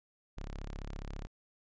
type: tone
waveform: sawtooth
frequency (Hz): 34.65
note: C#1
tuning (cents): 0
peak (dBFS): -36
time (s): 0.37-1.27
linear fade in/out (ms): 0
effects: resampled to 16000 Hz